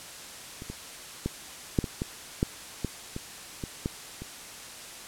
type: clicks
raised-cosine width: 3 ms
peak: -26 / -23 / -15 / -9 / -18 / -16 / -10 / -15 / -21 / -20 / -15 / -25 dBFS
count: 12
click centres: 0.621 / 0.7 / 1.26 / 1.788 / 1.842 / 2.019 / 2.429 / 2.847 / 3.164 / 3.638 / 3.859 / 4.22 s
effects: white hiss -43 dBFS RMS until 5.07 s + low-pass 10000 Hz 12 dB/octave